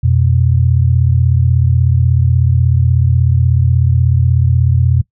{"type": "tone pair together", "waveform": "sine", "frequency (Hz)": [87.3, 123.71], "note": ["F2", "B2"], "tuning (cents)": [0, 3], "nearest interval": "tritone", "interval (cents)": 603, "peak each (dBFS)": -11, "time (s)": [0.03, 5.02], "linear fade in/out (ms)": 10, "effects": ["noise-tail reverb RT60 0.1 s tail -20 dB re dry"]}